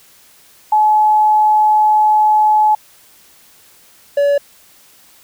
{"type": "tone pair in turn", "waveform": ["sine", "triangle"], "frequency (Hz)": [854, 570], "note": ["G#5", "C#5"], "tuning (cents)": [48, 48], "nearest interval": "perfect fifth", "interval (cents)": 700, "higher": "first", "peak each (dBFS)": -8, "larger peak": "neither", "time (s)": [[0.72, 2.75], [4.17, 4.38]], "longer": "first", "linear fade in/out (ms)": 5, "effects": ["white hiss -47 dBFS RMS until 5.23 s"]}